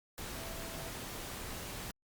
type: tone in noise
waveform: sine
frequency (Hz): 660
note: E5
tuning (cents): +2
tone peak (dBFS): -50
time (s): 0.35-0.9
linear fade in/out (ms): 0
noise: pink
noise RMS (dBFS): -43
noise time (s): 0.18-1.91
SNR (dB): -10
effects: Opus 48 kbps